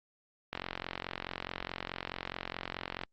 click train, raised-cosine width 0.3 ms, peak -19 dBFS, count 113, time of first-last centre 0.53-3.036 s, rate 44.7 Hz, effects low-pass 5000 Hz 12 dB/octave + Opus 48 kbps

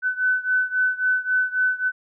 sine beating tone pair, 1506 / 1509.7 Hz, F#6 / F#6, +30 / +34 cents, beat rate 3.7 Hz, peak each -21 / -23 dBFS, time 0.02-1.92 s, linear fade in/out 50 ms, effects none

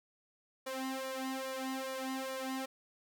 sawtooth tone with flanger, 263.6 Hz, C4, 13 cents sharp, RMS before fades -39 dBFS, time 0.66-2.66 s, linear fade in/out 10 ms, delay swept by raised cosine 1.7 to 2.8 ms, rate 2.4 Hz, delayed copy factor +0.9, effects none

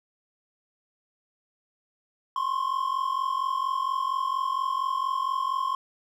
triangle tone pair together, 1040.7 / 1085 Hz, C6 / C#6, -10 / -37 cents, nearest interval minor second, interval 73 cents, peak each -26 dBFS, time 2.36-5.75 s, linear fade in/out 2 ms, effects none

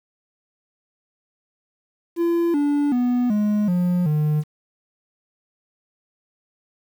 triangle tone with pitch steps, 340 / 289.2 / 246 / 209.3 / 178.04 / 151.45 Hz, F4 / D4 / B3 / G#3 / F3 / D#3, -46 / -27 / -7 / +14 / +34 / -46 cents, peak -15 dBFS, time 2.16-4.44 s, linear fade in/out 50 ms, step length 380 ms, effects 8-bit

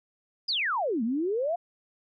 sine exponential two-way sweep, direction down then up, 5130 to 214.2 to 720 Hz, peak -25 dBFS, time 0.48-1.56 s, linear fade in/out 10 ms, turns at 1.03 s, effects none

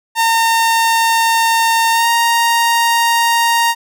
sawtooth tone with pitch glide, 912 to 931.7 Hz, A#5 to A#5, -38 to -1 cents, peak -7 dBFS, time 0.15-3.75 s, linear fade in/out 50 ms, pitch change +37 cents, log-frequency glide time 1.92-2.08 s, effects none

